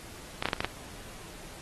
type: clicks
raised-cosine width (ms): 0.3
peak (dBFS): -12 / -11 / -14 / -8 / -27 / -10 / -12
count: 7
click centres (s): 0.425 / 0.456 / 0.487 / 0.532 / 0.565 / 0.605 / 0.646
effects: pink hiss -47 dBFS RMS until 1.61 s + AAC 32 kbps